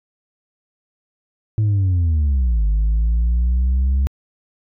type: linear two-way sweep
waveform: sine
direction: down then up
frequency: 109.6 to 50.7 to 68.1 Hz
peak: -11 dBFS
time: 1.58-4.07 s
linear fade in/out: 0 ms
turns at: 2.66 s
effects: tanh soft clip ceiling -13 dBFS